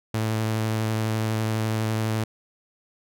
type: tone with vibrato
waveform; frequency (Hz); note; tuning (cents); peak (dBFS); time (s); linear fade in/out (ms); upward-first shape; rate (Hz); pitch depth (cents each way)
sawtooth; 110; A2; 0; -19; 0.14-2.24; 5; sine; 12; 14
effects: none